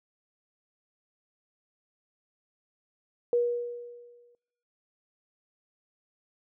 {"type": "tone with exponential decay", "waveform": "sine", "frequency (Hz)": 480, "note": "B4", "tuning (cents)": -49, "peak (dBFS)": -20, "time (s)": [3.33, 4.35], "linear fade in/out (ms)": 1, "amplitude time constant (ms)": 220, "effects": ["noise-tail reverb RT60 0.9 s tail -23 dB re dry"]}